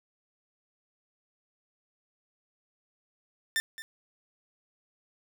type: tone with echo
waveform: sawtooth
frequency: 1791 Hz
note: A6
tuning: 30 cents sharp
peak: -22 dBFS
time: 3.56-3.6 s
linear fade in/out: 0 ms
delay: 220 ms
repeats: 1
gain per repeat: -14 dB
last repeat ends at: 3.82 s
effects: none